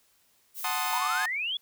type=noise; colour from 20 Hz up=violet; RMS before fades=-37 dBFS; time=0.54-1.02 s; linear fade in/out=50 ms
type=chord; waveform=sawtooth; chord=F# diminished seventh; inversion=none; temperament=equal; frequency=740 / 880 / 1046.5 / 1244.5 Hz; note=F#5 / A5 / C6 / Eb6; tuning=0 / 0 / 0 / 0 cents; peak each=-30 dBFS; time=0.64-1.26 s; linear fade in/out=5 ms
type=exponential sweep; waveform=sine; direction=up; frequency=903 to 3457 Hz; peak=-28 dBFS; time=0.93-1.57 s; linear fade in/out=2 ms
effects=white hiss -66 dBFS RMS until 1.61 s